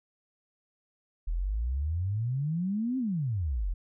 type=exponential two-way sweep; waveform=sine; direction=up then down; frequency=38.94 to 267.4 to 38.94 Hz; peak=-27 dBFS; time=1.27-3.74 s; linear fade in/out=10 ms; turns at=2.98 s; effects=none